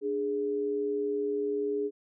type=tone pair together; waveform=sine; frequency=293.7 / 414.7 Hz; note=D4 / G#4; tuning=0 / -3 cents; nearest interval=tritone; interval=597 cents; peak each=-35 / -28 dBFS; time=0.01-1.91 s; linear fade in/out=50 ms; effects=none